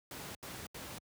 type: noise bursts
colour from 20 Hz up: pink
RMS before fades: -45 dBFS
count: 3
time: 0.11-0.984 s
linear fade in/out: 2 ms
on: 240 ms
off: 77 ms
effects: high-pass 80 Hz 12 dB/octave